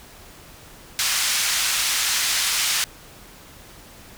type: band-pass noise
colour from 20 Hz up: white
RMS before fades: -22 dBFS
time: 0.99-2.84 s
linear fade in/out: 0 ms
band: 1400 to 7400 Hz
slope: 12 dB/octave
effects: pink hiss -45 dBFS RMS until 4.17 s